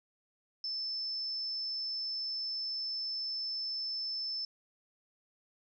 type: tone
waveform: sine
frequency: 5274 Hz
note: E8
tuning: in tune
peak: -34 dBFS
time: 0.64-4.45 s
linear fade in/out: 2 ms
effects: none